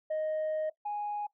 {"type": "tone pair in turn", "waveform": "sine", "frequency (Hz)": [622.3, 829.2], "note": ["D#5", "G#5"], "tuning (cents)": [0, -3], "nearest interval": "perfect fourth", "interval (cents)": 497, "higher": "second", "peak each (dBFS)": [-27, -31], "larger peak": "first", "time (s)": [[0.1, 0.7], [0.85, 1.27]], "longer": "first", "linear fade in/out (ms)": 10, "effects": ["noise-tail reverb RT60 0.1 s tail -18 dB re dry", "tanh soft clip ceiling -28 dBFS"]}